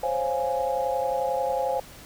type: chord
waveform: sine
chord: Db major seventh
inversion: third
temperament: equal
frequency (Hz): 523.3 / 554.4 / 698.5 / 830.6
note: C5 / Db5 / F5 / Ab5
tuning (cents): 0 / 0 / 0 / 0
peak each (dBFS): -27 / -31 / -31 / -28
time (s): 0.03-1.8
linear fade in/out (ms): 5
effects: pink hiss -46 dBFS RMS until 2.05 s